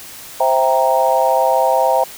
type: chord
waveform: sine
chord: C dominant seventh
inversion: none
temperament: equal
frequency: 523.3 / 659.3 / 784 / 932.3 Hz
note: C5 / E5 / G5 / Bb5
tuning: 0 / 0 / 0 / 0 cents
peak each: -17 dBFS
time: 0.4-2.04 s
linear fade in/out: 5 ms
effects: white hiss -35 dBFS RMS until 2.17 s